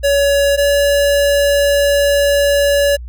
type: tone pair in turn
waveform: square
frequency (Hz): 564 / 568.9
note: C#5 / C#5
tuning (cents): +30 / +45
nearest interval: unison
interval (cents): 15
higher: second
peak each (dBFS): -11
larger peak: neither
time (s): 0.03-0.57 / 0.57-2.97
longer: second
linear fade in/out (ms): 20
effects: added 60 Hz sine -26 dBFS peak until 3.08 s